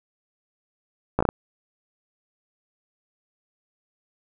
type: slowing click train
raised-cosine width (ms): 1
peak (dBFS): -6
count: 5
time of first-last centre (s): 1.19-1.289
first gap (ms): 15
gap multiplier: 1.35
effects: none